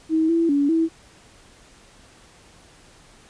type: tone with pitch steps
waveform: sine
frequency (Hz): 319.1 / 333 / 284.4 / 326.3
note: D#4 / E4 / C#4 / E4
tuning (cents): +44 / +18 / +45 / -18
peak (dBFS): -16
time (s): 0.09-0.89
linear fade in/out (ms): 50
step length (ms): 200
effects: pink hiss -51 dBFS RMS until 3.29 s + resampled to 22050 Hz